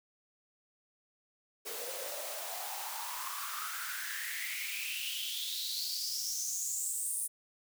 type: noise with high-pass filter sweep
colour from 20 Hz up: white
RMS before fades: -38 dBFS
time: 1.65-7.28 s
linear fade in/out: 20 ms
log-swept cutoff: 430 to 9700 Hz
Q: 7
effects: none